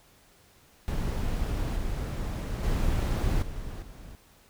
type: noise with level steps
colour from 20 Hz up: brown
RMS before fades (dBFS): -29 / -31 / -26 / -37 / -44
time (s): 0.88-4.15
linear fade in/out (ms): 0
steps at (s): 1.76 / 2.63 / 3.42 / 3.82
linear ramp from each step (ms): 5
effects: pink hiss -59 dBFS RMS until 4.49 s